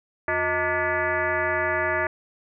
sine tone with frequency modulation, 1174.7 Hz, D6, in tune, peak -21 dBFS, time 0.28-2.07 s, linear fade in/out 2 ms, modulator 272 Hz, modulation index 3.1, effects none

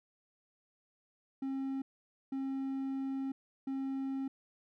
triangle tone bursts at uneven times, 269 Hz, C4, 48 cents sharp, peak -32 dBFS, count 3, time 1.42-1.82 / 2.32-3.32 / 3.67-4.28 s, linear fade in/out 5 ms, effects none

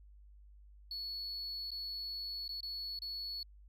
triangle tone with dropouts, 4401 Hz, C#8, 13 cents flat, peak -37 dBFS, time 0.91-3.43 s, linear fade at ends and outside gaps 2 ms, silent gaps 1.706-1.716 / 2.479-2.491 / 2.606-2.63 / 2.99-3.019 s, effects tanh soft clip ceiling -34 dBFS + added 50 Hz sine -55 dBFS peak until 3.68 s

